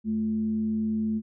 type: tone with frequency modulation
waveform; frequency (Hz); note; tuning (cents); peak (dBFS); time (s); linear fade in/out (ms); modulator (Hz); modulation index
sine; 217.9; A3; -17; -24; 0.04-1.22; 50; 131; 0.25
effects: none